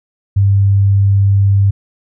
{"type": "tone", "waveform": "sine", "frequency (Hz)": 99.1, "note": "G2", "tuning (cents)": 19, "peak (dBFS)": -7, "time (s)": [0.36, 1.71], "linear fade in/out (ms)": 10, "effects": []}